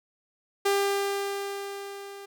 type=tone with level ramp; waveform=sawtooth; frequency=398.5 Hz; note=G4; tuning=28 cents sharp; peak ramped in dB=-17 to -37 dBFS; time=0.65-2.26 s; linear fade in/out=10 ms; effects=none